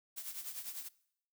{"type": "noise with tremolo", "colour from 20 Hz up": "blue", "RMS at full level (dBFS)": -41, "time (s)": [0.16, 0.89], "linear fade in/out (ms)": 20, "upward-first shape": "triangle", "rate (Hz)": 10, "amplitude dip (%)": 75, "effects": ["noise-tail reverb RT60 0.7 s tail -21 dB re dry"]}